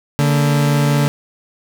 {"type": "tone pair together", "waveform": "40% pulse", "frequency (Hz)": [144.4, 229.2], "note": ["D3", "A#3"], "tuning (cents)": [-29, -29], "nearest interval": "minor sixth", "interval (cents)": 800, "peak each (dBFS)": [-12, -20], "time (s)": [0.19, 1.08], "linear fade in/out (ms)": 0, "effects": []}